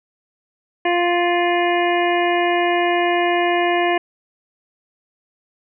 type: harmonic tone with a mistuned harmonic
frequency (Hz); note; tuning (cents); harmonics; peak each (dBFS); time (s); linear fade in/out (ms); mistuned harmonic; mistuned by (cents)
349.2; F4; 0; 1 / 2 / 3 / 5 / 6 / 7 / 8; -19 / -19 / -26 / -25 / -27 / -29 / -30; 0.85-3.98; 5; 8; +57
effects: none